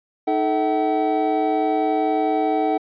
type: tone cluster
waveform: triangle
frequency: 311 / 435.4 / 650 / 761 Hz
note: D#4 / A4 / E5 / F#5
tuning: -1 / -18 / -24 / +48 cents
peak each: -21 / -22 / -26 / -19 dBFS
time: 0.27-2.78 s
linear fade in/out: 10 ms
effects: resampled to 11025 Hz